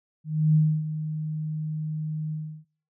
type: tone with ADSR envelope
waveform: sine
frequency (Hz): 154.9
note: D#3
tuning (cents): -7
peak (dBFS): -15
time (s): 0.24-2.65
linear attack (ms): 310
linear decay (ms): 280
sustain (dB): -12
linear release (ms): 330
effects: noise-tail reverb RT60 0.5 s tail -25 dB re dry